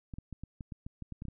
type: clicks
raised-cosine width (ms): 5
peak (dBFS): -29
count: 12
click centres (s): 0.138 / 0.185 / 0.327 / 0.436 / 0.608 / 0.722 / 0.865 / 1.023 / 1.123 / 1.221 / 1.253 / 1.284
effects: none